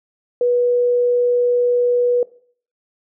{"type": "tone", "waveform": "sine", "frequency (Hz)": 487.6, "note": "B4", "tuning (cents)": -22, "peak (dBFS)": -13, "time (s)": [0.41, 2.23], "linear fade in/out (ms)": 2, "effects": ["noise-tail reverb RT60 0.5 s tail -19 dB re dry"]}